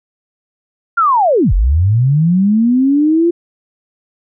sine linear two-way sweep, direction down then up, 1421 to 39.55 to 347.9 Hz, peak -8 dBFS, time 0.97-3.31 s, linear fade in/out 10 ms, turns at 1.53 s, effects none

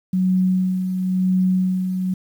sine tone with tremolo, 185.4 Hz, F#3, 4 cents sharp, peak -14 dBFS, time 0.13-2.14 s, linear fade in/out 5 ms, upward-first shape sine, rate 0.97 Hz, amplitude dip 50%, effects 8-bit

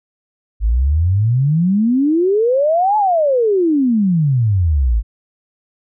sine exponential two-way sweep, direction up then down, 50.5 to 868 to 50.5 Hz, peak -11 dBFS, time 0.6-5.03 s, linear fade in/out 50 ms, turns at 2.97 s, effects none

